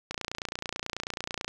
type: click train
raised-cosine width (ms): 0.2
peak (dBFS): -15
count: 41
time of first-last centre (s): 0.11-1.48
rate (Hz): 29.2
effects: none

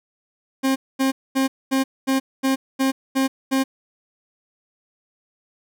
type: tone bursts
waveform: 40% pulse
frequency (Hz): 266.8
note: C4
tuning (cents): +34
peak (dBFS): -16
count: 9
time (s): 0.63-3.64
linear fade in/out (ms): 20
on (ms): 130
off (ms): 230
effects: none

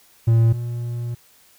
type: tone pair in turn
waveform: triangle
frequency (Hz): 114.6 / 119.34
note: A#2 / A#2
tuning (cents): -29 / +41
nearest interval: minor second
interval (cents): 70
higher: second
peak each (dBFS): -10 / -22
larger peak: first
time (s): 0.27-0.53 / 0.53-1.15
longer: second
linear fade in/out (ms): 10
effects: white hiss -54 dBFS RMS until 1.58 s

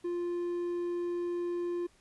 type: tone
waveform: triangle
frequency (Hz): 349.2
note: F4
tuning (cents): 0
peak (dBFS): -29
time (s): 0.04-1.87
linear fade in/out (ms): 10
effects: pink hiss -65 dBFS RMS until 2 s + resampled to 24000 Hz

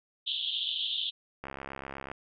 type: band-pass noise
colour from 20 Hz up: white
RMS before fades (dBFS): -33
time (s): 0.26-1.11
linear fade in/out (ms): 20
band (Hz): 3000 to 3700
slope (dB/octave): 96
type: click train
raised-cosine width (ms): 0.5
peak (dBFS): -24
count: 47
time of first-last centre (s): 1.44-2.115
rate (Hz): 68.1
effects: none

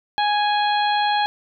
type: harmonic tone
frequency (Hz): 830.6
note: G#5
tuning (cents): 0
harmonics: 1 / 2 / 3 / 4 / 5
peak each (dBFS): -18 / -26 / -32 / -28 / -30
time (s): 0.18-1.26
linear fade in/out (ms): 0
effects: none

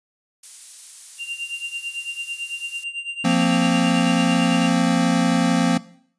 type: noise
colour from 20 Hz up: violet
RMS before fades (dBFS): -34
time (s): 0.43-2.84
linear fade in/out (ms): 5
type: tone with tremolo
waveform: triangle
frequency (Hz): 2781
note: F7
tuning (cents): -8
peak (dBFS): -21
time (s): 1.18-4.71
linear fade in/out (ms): 50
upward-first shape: triangle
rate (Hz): 9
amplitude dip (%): 75
type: chord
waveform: square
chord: F suspended fourth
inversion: none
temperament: equal with one note detuned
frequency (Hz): 174.61 / 230.4 / 261.6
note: F3 / Bb3 / C4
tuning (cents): 0 / -20 / 0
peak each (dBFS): -21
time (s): 3.24-5.78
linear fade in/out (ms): 10
effects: noise-tail reverb RT60 0.6 s tail -19 dB re dry + resampled to 22050 Hz

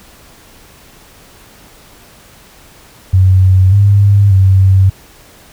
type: tone with pitch steps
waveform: sine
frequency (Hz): 93.7 / 100.7 / 95.5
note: F#2 / G2 / G2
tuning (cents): +22 / +47 / -45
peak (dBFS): -4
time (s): 3.13-4.9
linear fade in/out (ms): 10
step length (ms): 590
effects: pink hiss -41 dBFS RMS until 5.52 s

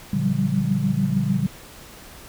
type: tone cluster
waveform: sine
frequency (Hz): 116.5 / 143.5 / 174.3 / 189.6 / 196.3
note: A#2 / D3 / F3 / F#3 / G3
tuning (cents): -1 / -40 / -3 / +43 / +3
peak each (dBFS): -28 / -24 / -27 / -26 / -23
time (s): 0.13-1.47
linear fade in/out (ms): 5
effects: pink hiss -43 dBFS RMS until 2.28 s

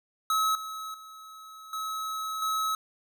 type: tone with level steps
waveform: square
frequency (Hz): 1287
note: E6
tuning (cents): -42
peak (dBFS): -24 / -36 / -45 / -32 / -27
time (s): 0.3-2.75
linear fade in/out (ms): 2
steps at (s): 0.55 / 0.94 / 1.73 / 2.42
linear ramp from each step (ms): 2
effects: none

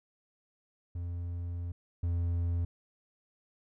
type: tone pair in turn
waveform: triangle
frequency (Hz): 86.8 / 85.95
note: F2 / F2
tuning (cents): -10 / -27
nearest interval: unison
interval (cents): 17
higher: first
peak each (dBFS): -32 / -26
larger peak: second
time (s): 0.95-1.72 / 2.03-2.65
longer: first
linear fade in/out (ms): 5
effects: none

